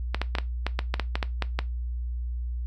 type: clicks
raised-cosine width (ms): 0.3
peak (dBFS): -10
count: 12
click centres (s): 0.146 / 0.216 / 0.352 / 0.385 / 0.666 / 0.791 / 0.941 / 0.997 / 1.155 / 1.228 / 1.423 / 1.59
effects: noise-tail reverb RT60 0.2 s tail -17 dB re dry + added 60 Hz sine -28 dBFS peak until 2.66 s